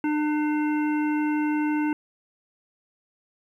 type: harmonic tone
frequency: 301 Hz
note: D4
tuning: 43 cents sharp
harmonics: 1 / 3 / 5 / 7 / 9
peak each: -22 / -32 / -36 / -39 / -41 dBFS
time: 0.04-1.93 s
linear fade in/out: 2 ms
effects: 10-bit